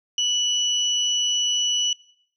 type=tone pair together; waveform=sine; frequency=2954 / 5912 Hz; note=F#7 / F#8; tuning=-3 / -2 cents; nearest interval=octave; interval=1201 cents; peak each=-20 / -26 dBFS; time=0.18-1.93 s; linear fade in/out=2 ms; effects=noise-tail reverb RT60 0.7 s tail -23 dB re dry